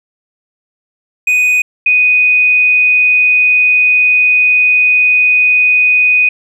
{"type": "tone pair in turn", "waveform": ["triangle", "sine"], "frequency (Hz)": [2489, 2489], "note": ["D#7", "D#7"], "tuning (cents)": [0, 0], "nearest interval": "unison", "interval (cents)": 0, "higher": "neither", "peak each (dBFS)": -6, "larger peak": "neither", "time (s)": [[1.27, 1.62], [1.86, 6.29]], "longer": "second", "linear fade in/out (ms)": 5, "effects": []}